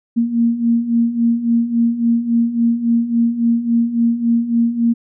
sine beating tone pair, 230.9 / 234.5 Hz, A#3 / A#3, -16 / +11 cents, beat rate 3.6 Hz, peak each -19 / -14 dBFS, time 0.16-4.94 s, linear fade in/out 20 ms, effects none

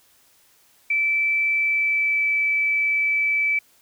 sine tone with pitch glide, 2322 to 2309 Hz, D7 to D7, -20 to -30 cents, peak -18 dBFS, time 0.9-3.59 s, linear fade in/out 5 ms, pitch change -10 cents, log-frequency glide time 1.52-2.27 s, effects white hiss -58 dBFS RMS until 3.81 s

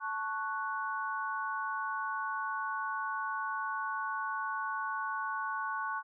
sine chord, F# minor, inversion first, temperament equal, 880 / 1108.7 / 1480 Hz, A5 / C#6 / F#6, 0 / 0 / 0 cents, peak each -39 / -36 / -37 dBFS, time 0-6.03 s, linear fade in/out 50 ms, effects none

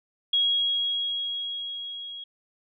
sine tone with level ramp, 3302 Hz, G#7, 11 cents flat, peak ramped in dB -19 to -36 dBFS, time 0.33-2.24 s, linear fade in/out 5 ms, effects none

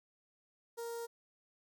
sawtooth tone with notch filter, 466.2 Hz, A#4, in tune, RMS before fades -42 dBFS, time 0.77-1.07 s, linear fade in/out 20 ms, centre 2500 Hz, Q 0.5, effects none

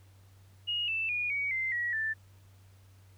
sine tone with pitch steps, 2873 / 2650 / 2444 / 2254 / 2079 / 1917.5 / 1768.5 Hz, F7 / E7 / D#7 / C#7 / C7 / A#6 / A6, +48 / +9 / -32 / +28 / -12 / +48 / +8 cents, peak -29 dBFS, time 0.67-2.14 s, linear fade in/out 20 ms, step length 210 ms, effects added 96 Hz sine -55 dBFS peak until 3.17 s + pink hiss -66 dBFS RMS until 3.17 s

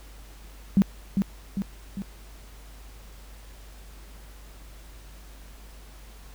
sine tone with echo, 196 Hz, G3, in tune, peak -14 dBFS, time 0.77-0.82 s, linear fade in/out 0 ms, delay 400 ms, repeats 3, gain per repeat -5 dB, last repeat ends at 2.02 s, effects added 50 Hz sine -44 dBFS peak until 6.34 s + pink hiss -52 dBFS RMS until 6.34 s

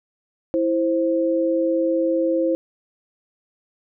sine tone pair together, 329.6 / 525.3 Hz, E4 / C5, 0 / +7 cents, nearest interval minor sixth, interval 807 cents, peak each -20 dBFS, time 0.54-2.55 s, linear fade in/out 0 ms, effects none

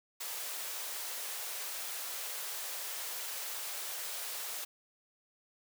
white high-pass noise, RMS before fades -40 dBFS, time 0.2-4.65 s, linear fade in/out 10 ms, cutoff 440 Hz, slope 24 dB/octave, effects none

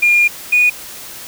sine tone pair in turn, 2414 / 2462 Hz, D7 / D#7, +47 / -19 cents, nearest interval unison, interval 34 cents, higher second, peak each -7 dBFS, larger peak neither, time 0.02-0.28 / 0.52-0.7 s, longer first, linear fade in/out 10 ms, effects tanh soft clip ceiling -4 dBFS + white hiss -32 dBFS RMS until 1.27 s

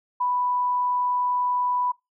sine tone, 989 Hz, B5, 2 cents sharp, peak -21 dBFS, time 0.2-1.92 s, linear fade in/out 10 ms, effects noise-tail reverb RT60 0.2 s tail -22 dB re dry

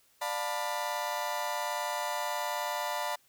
35% pulse chord, B half-diminished seventh, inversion first, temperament just, 592.7 / 711.2 / 889 / 987.8 Hz, D5 / F5 / A5 / B5, +16 / +31 / +18 / 0 cents, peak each -36 / -37 / -35 / -34 dBFS, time 0.21-3.16 s, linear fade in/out 10 ms, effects white hiss -66 dBFS RMS until 3.28 s

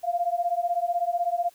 sine beating tone pair, 688 / 704 Hz, F5 / F5, -26 / +14 cents, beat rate 16 Hz, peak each -26 dBFS, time 0.03-1.5 s, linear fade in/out 20 ms, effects white hiss -58 dBFS RMS until 1.54 s

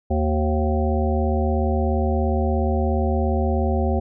harmonic tone with a mistuned harmonic, 77 Hz, D#2, 17 cents flat, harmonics 1 / 3 / 5 / 7 / 9 / 10, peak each -20 / -25 / -27 / -28 / -30 / -30 dBFS, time 0.1-4 s, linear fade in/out 10 ms, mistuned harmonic 5, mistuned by -30 cents, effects none

